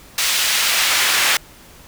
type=noise with high-pass filter sweep; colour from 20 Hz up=brown; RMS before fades=-17 dBFS; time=0.18-1.37 s; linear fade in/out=2 ms; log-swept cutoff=3200 to 1900 Hz; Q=0.77; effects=pink hiss -44 dBFS RMS until 1.87 s